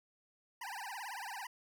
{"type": "tone with vibrato", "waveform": "25% pulse", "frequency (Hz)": 880, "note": "A5", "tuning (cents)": 0, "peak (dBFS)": -38, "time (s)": [0.61, 1.47], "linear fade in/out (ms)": 5, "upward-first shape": "triangle", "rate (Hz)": 18, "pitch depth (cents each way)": 280, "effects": []}